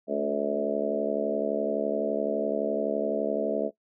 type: harmonic tone with a mistuned harmonic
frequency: 71.8 Hz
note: D2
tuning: 39 cents flat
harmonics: 3 / 4 / 5 / 6 / 7 / 8 / 9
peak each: -34 / -34 / -36 / -31 / -34 / -32 / -30 dBFS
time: 0.07-3.71 s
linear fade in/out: 50 ms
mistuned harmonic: 4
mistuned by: -17 cents
effects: noise-tail reverb RT60 0.1 s tail -18 dB re dry